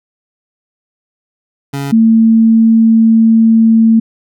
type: tone pair in turn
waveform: 25% pulse / sine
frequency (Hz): 139.6 / 224.9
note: C#3 / A3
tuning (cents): +13 / +38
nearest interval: minor sixth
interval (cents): 825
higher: second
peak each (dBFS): -13 / -4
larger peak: second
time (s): 1.73-1.92 / 1.92-4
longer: second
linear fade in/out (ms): 10
effects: none